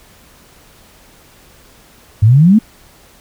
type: exponential sweep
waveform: sine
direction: up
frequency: 99.6 to 231.6 Hz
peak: -4 dBFS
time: 2.22-2.59 s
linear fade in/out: 10 ms
effects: pink hiss -45 dBFS RMS until 3.2 s